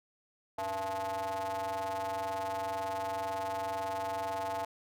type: ring-modulated tone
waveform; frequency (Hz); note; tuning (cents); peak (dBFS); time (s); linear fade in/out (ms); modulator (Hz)
square; 98; G2; 0; -31; 0.58-4.65; 5; 773
effects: none